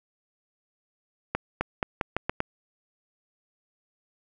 accelerating click train, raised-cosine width 0.5 ms, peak -10 dBFS, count 7, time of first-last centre 1.35-2.404 s, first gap 260 ms, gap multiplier 0.84, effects none

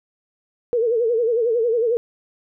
sine tone with vibrato, 464.5 Hz, A#4, 6 cents flat, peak -16 dBFS, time 0.73-1.97 s, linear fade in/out 0 ms, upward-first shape sine, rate 11 Hz, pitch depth 99 cents each way, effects none

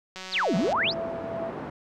click train, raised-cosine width 0.2 ms, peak -21 dBFS, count 107, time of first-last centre 0.16-0.727 s, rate 187 Hz
sine exponential two-way sweep, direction down then up, 5670 to 159.6 to 5670 Hz, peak -22 dBFS, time 0.31-0.94 s, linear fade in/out 50 ms, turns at 0.56 s
sine tone with tremolo, 664 Hz, E5, 12 cents sharp, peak -29 dBFS, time 0.46-1.51 s, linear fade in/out 20 ms, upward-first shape triangle, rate 2.3 Hz, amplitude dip 55%
pink band-pass noise, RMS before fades -36 dBFS, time 0.53-1.7 s, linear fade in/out 5 ms, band 170 to 1000 Hz, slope 12 dB/octave
effects none

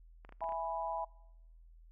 clicks, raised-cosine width 0.5 ms, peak -38 dBFS, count 7, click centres 0.249 / 0.292 / 0.324 / 0.407 / 0.441 / 0.491 / 0.522 s
sine chord, E major, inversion none, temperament equal, 659.3 / 830.6 / 987.8 Hz, E5 / G#5 / B5, 0 / 0 / 0 cents, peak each -39 dBFS, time 0.41-1.05 s, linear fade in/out 10 ms
effects noise-tail reverb RT60 0.9 s tail -25 dB re dry + added 41 Hz sine -55 dBFS peak until 1.91 s

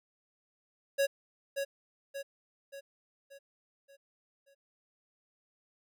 square tone with echo, 554.4 Hz, C#5, in tune, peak -26 dBFS, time 0.98-1.07 s, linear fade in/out 20 ms, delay 580 ms, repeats 6, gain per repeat -6 dB, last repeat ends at 4.55 s, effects none

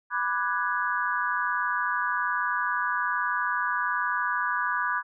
sine chord, G# half-diminished seventh, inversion first, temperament equal with one note detuned, 987.8 / 1181.5 / 1480 / 1661.2 Hz, B5 / D6 / F#6 / G#6, 0 / +10 / 0 / 0 cents, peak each -30 dBFS, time 0.1-5.03 s, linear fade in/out 50 ms, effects none

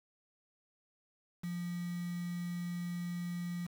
sine tone with quantisation, 174.61 Hz, F3, in tune, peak -36 dBFS, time 1.43-3.67 s, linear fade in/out 10 ms, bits 8, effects none

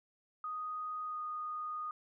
sine tone with pitch glide, 1244.5 to 1233.8 Hz, D#6 to D#6, 0 to -15 cents, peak -37 dBFS, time 0.44-1.91 s, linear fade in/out 2 ms, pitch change -15 cents, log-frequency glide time 1.06-1.2 s, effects none

